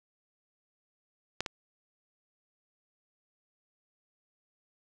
clicks, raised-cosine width 0.2 ms, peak -13 / -17 dBFS, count 2, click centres 1.406 / 1.462 s, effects none

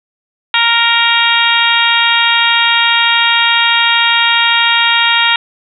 harmonic tone, 466.2 Hz, A#4, in tune, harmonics 2 / 3 / 4 / 5 / 6 / 7 / 8, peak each -16 / -16 / -16 / -16 / -16 / -16 / -16 dBFS, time 0.54-5.36 s, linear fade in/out 2 ms, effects none

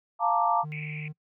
sine chord, Bb major seventh, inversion second, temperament equal, 698.5 / 880 / 932.3 / 1174.7 Hz, F5 / A5 / Bb5 / D6, 0 / 0 / 0 / 0 cents, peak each -27 dBFS, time 0.19-0.65 s, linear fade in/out 50 ms
triangle tone, 152 Hz, D#3, 40 cents flat, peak -32 dBFS, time 0.63-1.13 s, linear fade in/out 20 ms
pink band-pass noise, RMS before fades -40 dBFS, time 0.72-1.08 s, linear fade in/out 0 ms, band 2200 to 2500 Hz, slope 96 dB/octave
effects noise-tail reverb RT60 0.1 s tail -25 dB re dry

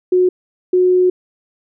sine tone pair in turn, 364.8 / 364.8 Hz, F#4 / F#4, -24 / -24 cents, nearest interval unison, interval 0 cents, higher neither, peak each -9 / -9 dBFS, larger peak neither, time 0.12-0.29 / 0.73-1.1 s, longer second, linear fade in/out 5 ms, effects none

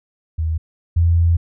sine tone pair in turn, 80 / 84.49 Hz, D#2 / E2, +49 / +43 cents, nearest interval minor second, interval 94 cents, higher second, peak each -17 / -11 dBFS, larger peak second, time 0.38-0.58 / 0.96-1.37 s, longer second, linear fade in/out 10 ms, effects none

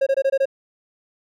triangle tone bursts, 542 Hz, C#5, 39 cents flat, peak -13 dBFS, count 6, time 0.01-0.456 s, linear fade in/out 10 ms, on 56 ms, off 22 ms, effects none

